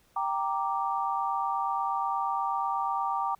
sine chord, G minor, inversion none, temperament equal, 784 / 932.3 / 1174.7 Hz, G5 / Bb5 / D6, 0 / 0 / 0 cents, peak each -31 dBFS, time 0.16-3.35 s, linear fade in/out 5 ms, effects pink hiss -65 dBFS RMS until 3.39 s

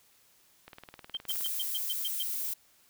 click train, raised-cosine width 0.3 ms, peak -30 dBFS, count 16, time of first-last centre 0.68-1.461 s, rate 19.2 Hz
sine tone bursts, 3145 Hz, G7, 5 cents sharp, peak -31 dBFS, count 8, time 1.14-2.228 s, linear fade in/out 5 ms, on 31 ms, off 120 ms
violet noise, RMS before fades -34 dBFS, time 1.28-2.54 s, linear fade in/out 10 ms
effects white hiss -64 dBFS RMS until 2.89 s

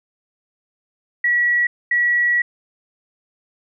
sine tone bursts at uneven times, 1930 Hz, B6, 40 cents flat, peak -14 dBFS, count 2, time 1.24-1.67 / 1.91-2.42 s, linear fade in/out 5 ms, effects none

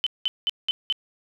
sine tone bursts, 3046 Hz, F#7, 50 cents sharp, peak -20 dBFS, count 5, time 0.04-0.925 s, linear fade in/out 0 ms, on 25 ms, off 190 ms, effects none

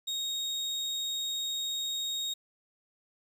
35% pulse tone, 3743 Hz, A#7, 6 cents sharp, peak -29 dBFS, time 0.07-2.34 s, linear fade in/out 10 ms, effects resampled to 32000 Hz + 10-bit

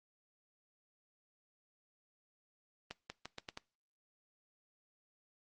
accelerating click train, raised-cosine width 0.2 ms, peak -25 dBFS, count 6, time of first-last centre 2.91-3.574 s, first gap 190 ms, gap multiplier 0.82, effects noise-tail reverb RT60 0.3 s tail -22 dB re dry + Opus 24 kbps

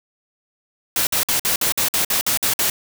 white noise bursts, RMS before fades -19 dBFS, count 11, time 0.96-2.7 s, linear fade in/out 2 ms, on 110 ms, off 53 ms, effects none

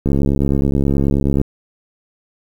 click train, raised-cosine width 3 ms, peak -4 dBFS, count 95, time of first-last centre 0.06-1.414 s, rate 69.4 Hz, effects 7-bit

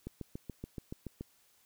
click train, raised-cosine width 3 ms, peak -27 dBFS, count 9, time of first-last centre 0.07-1.21 s, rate 7.02 Hz, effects white hiss -68 dBFS RMS until 1.65 s

